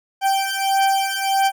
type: beating tone pair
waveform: 40% pulse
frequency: 779 / 780.6 Hz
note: G5 / G5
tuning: -11 / -8 cents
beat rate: 1.6 Hz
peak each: -19 dBFS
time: 0.21-1.52 s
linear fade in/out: 50 ms
effects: none